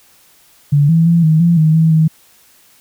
sine tone with pitch steps, 144.3 / 164.3 / 168.9 / 157.4 / 170.6 / 156.7 / 161.3 / 158.5 Hz, D3 / E3 / E3 / D#3 / F3 / D#3 / E3 / D#3, -30 / -5 / +42 / +20 / -40 / +13 / -37 / +32 cents, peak -7 dBFS, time 0.72-2.08 s, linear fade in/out 10 ms, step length 170 ms, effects white hiss -49 dBFS RMS until 2.8 s

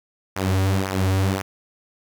sawtooth tone with flanger, 95.5 Hz, G2, 45 cents flat, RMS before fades -21 dBFS, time 0.36-1.42 s, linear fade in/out 5 ms, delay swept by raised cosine 0.24 to 5.94 ms, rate 1.9 Hz, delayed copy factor -0.7, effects 9-bit

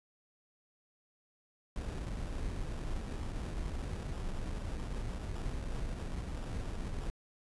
brown noise with sample-and-hold, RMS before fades -38 dBFS, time 1.76-7.1 s, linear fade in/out 0 ms, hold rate 2100 Hz, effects resampled to 24000 Hz

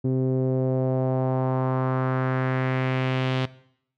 sawtooth tone with low-pass filter sweep, 130 Hz, C3, 11 cents flat, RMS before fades -24 dBFS, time 0.04-3.46 s, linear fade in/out 10 ms, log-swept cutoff 340 to 3400 Hz, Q 2, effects noise-tail reverb RT60 0.7 s tail -19 dB re dry

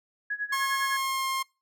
sine tone with tremolo, 1674 Hz, G#6, 13 cents sharp, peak -26 dBFS, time 0.3-0.97 s, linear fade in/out 5 ms, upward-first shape sine, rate 9.8 Hz, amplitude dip 90%
sawtooth tone with pitch glide, 1079 to 1064.8 Hz, C#6 to C6, -47 to +30 cents, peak -23 dBFS, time 0.52-1.43 s, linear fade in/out 10 ms, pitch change -23 cents, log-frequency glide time 0.84-1.26 s
effects noise-tail reverb RT60 0.3 s tail -26 dB re dry

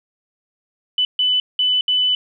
sine tone bursts at uneven times, 2997 Hz, F#7, 22 cents sharp, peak -14 dBFS, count 4, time 0.98-1.05 / 1.19-1.4 / 1.59-1.81 / 1.88-2.15 s, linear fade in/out 2 ms, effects none

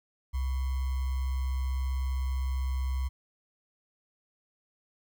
sine tone with sample-and-hold, 65.41 Hz, C2, in tune, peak -27 dBFS, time 0.33-3.09 s, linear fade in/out 20 ms, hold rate 1050 Hz, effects none

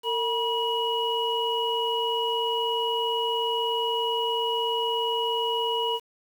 sine tone cluster, 455.1 / 964 / 2914 Hz, A#4 / B5 / F#7, -42 / -42 / -27 cents, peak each -28 dBFS, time 0.03-6 s, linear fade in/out 50 ms, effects 8-bit

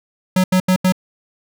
square tone bursts, 185 Hz, F#3, in tune, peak -12 dBFS, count 4, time 0.36-0.923 s, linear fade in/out 5 ms, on 80 ms, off 81 ms, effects none

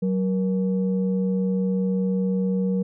sine tone pair together, 187.5 / 472.9 Hz, F#3 / A#4, +23 / +25 cents, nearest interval octave + major third, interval 1602 cents, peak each -20 / -27 dBFS, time 0.02-2.83 s, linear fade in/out 10 ms, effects tanh soft clip ceiling -13 dBFS

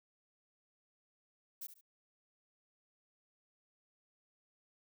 violet noise with echo, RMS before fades -44 dBFS, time 1.61-1.67 s, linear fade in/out 10 ms, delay 71 ms, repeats 2, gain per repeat -11 dB, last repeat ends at 1.812 s, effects none

